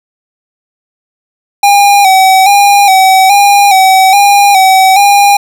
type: tone with vibrato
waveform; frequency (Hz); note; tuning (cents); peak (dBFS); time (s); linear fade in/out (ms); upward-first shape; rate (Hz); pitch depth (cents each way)
square; 784; G5; 0; -3; 1.63-5.37; 5; square; 1.2; 53
effects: none